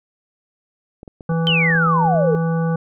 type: clicks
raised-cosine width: 2 ms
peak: -23 dBFS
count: 10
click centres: 1.031 / 1.078 / 1.208 / 1.317 / 1.496 / 1.701 / 1.754 / 1.87 / 2.054 / 2.145 s
type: harmonic tone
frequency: 164.81 Hz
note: E3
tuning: in tune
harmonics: 1 / 3 / 5 / 7 / 9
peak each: -17 / -25 / -31 / -33 / -34 dBFS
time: 1.29-2.76 s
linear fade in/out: 5 ms
type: exponential sweep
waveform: sine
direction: down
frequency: 3154 to 430 Hz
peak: -15 dBFS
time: 1.47-2.35 s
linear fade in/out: 0 ms
effects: none